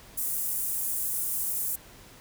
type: high-pass noise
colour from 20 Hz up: pink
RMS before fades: -30 dBFS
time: 0.17-1.76 s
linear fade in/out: 10 ms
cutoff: 9300 Hz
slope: 24 dB/octave
effects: pink hiss -51 dBFS RMS until 2.2 s